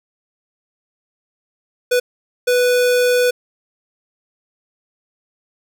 square tone bursts at uneven times, 493.9 Hz, B4, in tune, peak -13 dBFS, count 2, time 1.91-2 / 2.47-3.31 s, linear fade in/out 10 ms, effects none

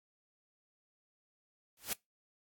white noise with exponential growth, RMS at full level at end -31 dBFS, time 1.77-1.93 s, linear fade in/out 2 ms, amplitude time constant 34 ms, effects noise-tail reverb RT60 0.2 s tail -26 dB re dry + AAC 64 kbps

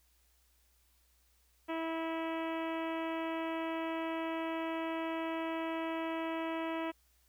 harmonic tone, 326 Hz, E4, 19 cents flat, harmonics 1 / 2 / 3 / 4 / 5 / 6 / 7 / 8 / 9 / 10, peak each -37 / -40 / -42 / -47 / -51 / -49 / -51 / -50 / -55 / -57 dBFS, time 1.68-6.92 s, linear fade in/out 20 ms, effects added 60 Hz sine -70 dBFS peak until 7.28 s + white hiss -72 dBFS RMS until 7.28 s

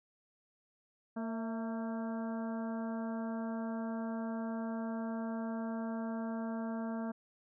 harmonic tone with a mistuned harmonic, 227.5 Hz, A#3, 42 cents flat, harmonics 1 / 2 / 3 / 4 / 5 / 6 / 7, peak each -36 / -48 / -44 / -49 / -53 / -53 / -54 dBFS, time 1.16-7.12 s, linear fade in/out 10 ms, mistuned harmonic 3, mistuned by -47 cents, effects none

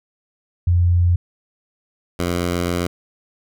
sine / 10% pulse tone pair in turn, 87.6 / 87.6 Hz, F2 / F2, +6 / +6 cents, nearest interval unison, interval 0 cents, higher neither, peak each -12 / -11 dBFS, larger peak second, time 0.67-1.16 / 2.19-2.87 s, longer second, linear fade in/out 5 ms, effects none

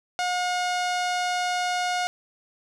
sawtooth tone with low-pass filter, 720 Hz, F#5, 47 cents flat, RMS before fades -26 dBFS, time 0.19-2.07 s, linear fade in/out 0 ms, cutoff 6300 Hz, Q 1.1, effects none

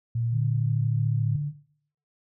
sine tone with pitch glide, 116.54 to 112.12 Hz, A#2 to A2, 0 to +33 cents, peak -24 dBFS, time 0.15-1.36 s, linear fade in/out 5 ms, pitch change -67 cents, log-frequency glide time 0.34-1.06 s
sine tone with vibrato, 146.83 Hz, D3, in tune, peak -26 dBFS, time 0.31-1.53 s, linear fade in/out 50 ms, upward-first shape sine, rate 3.2 Hz, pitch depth 16 cents each way
effects noise-tail reverb RT60 0.6 s tail -17 dB re dry

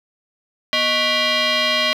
sine tone with frequency modulation, 622 Hz, D#5, 1 cent flat, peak -14 dBFS, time 0.73-1.93 s, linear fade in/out 0 ms, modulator 867 Hz, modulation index 4.2, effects tanh soft clip ceiling -12 dBFS + 8-bit

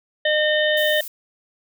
harmonic tone, 609 Hz, D#5, 37 cents flat, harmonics 1 / 3 / 5 / 6, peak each -19 / -21 / -25 / -27 dBFS, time 0.25-1.01 s, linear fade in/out 5 ms
violet noise, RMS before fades -33 dBFS, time 0.77-1.08 s, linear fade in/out 2 ms
effects none

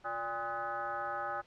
sine tone with frequency modulation, 1037 Hz, C6, 16 cents flat, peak -34 dBFS, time 0.04-1.42 s, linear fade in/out 20 ms, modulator 227 Hz, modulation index 2.1, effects pink hiss -63 dBFS RMS until 1.46 s + low-pass 4000 Hz 12 dB/octave

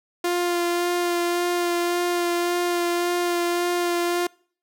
sawtooth tone with vibrato, 349.2 Hz, F4, in tune, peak -17 dBFS, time 0.24-4.27 s, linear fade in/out 5 ms, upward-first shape sine, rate 1.8 Hz, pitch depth 14 cents each way, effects noise-tail reverb RT60 0.5 s tail -25 dB re dry

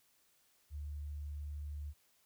sine tone, 73.42 Hz, D2, in tune, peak -40 dBFS, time 0.7-1.94 s, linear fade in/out 50 ms, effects white hiss -72 dBFS RMS until 2.25 s

